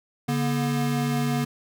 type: tone pair together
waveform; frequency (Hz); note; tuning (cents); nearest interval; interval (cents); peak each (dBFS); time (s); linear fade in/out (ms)
square; 143.3 / 240.7; D3 / B3; -42 / -44; major sixth; 898; -26; 0.28-1.45; 10
effects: none